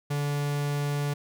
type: tone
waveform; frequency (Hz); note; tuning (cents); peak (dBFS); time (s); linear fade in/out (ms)
45% pulse; 144.6; D3; -27; -26; 0.1-1.14; 10
effects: none